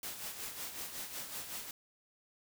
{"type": "noise with tremolo", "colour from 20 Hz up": "white", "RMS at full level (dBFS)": -41, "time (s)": [0.03, 1.71], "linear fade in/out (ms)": 2, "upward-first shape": "sine", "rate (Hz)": 5.4, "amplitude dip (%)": 55, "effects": []}